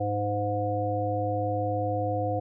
harmonic tone, 103.1 Hz, G#2, 12 cents flat, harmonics 1 / 3 / 5 / 7, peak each -30 / -34 / -30 / -30 dBFS, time 0-2.4 s, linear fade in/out 10 ms, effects none

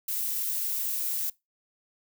violet noise, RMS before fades -30 dBFS, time 0.08-1.3 s, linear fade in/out 5 ms, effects noise-tail reverb RT60 0.2 s tail -22 dB re dry

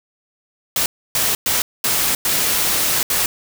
white noise bursts at uneven times, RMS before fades -18 dBFS, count 6, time 0.76-0.86 / 1.15-1.35 / 1.46-1.62 / 1.84-2.15 / 2.25-3.03 / 3.1-3.26 s, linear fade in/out 2 ms, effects none

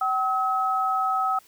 sine tone pair together, 763 / 1283.2 Hz, G5 / E6, -47 / -47 cents, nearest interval major sixth, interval 900 cents, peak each -25 / -23 dBFS, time 0.01-1.39 s, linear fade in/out 5 ms, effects white hiss -56 dBFS RMS until 1.47 s

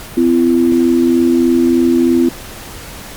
sine tone pair together, 255.5 / 338.7 Hz, C4 / E4, -41 / +47 cents, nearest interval perfect fourth, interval 488 cents, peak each -11 dBFS, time 0.17-2.29 s, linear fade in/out 5 ms, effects pink hiss -31 dBFS RMS until 3.16 s + Opus 48 kbps

